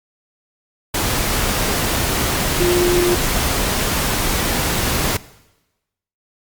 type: tone in noise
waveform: sine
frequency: 353.7 Hz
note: F4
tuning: 22 cents sharp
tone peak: -14 dBFS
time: 2.6-3.15 s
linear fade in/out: 5 ms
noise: pink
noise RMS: -19 dBFS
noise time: 0.94-5.17 s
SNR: +2 dB
effects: noise-tail reverb RT60 1.0 s tail -19 dB re dry + Opus 48 kbps